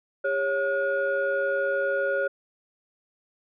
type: tone cluster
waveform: sine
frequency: 402.9 / 552 / 1440 Hz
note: G4 / C#5 / F#6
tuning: +48 / -7 / -47 cents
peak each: -30 / -24 / -27 dBFS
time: 0.24-2.28 s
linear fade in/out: 10 ms
effects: tanh soft clip ceiling -16 dBFS